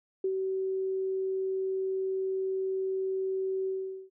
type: tone with ADSR envelope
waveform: sine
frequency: 380.9 Hz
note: G4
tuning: 50 cents flat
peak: -25 dBFS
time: 0.24-4.1 s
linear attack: 4 ms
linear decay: 70 ms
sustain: -3 dB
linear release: 430 ms
effects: none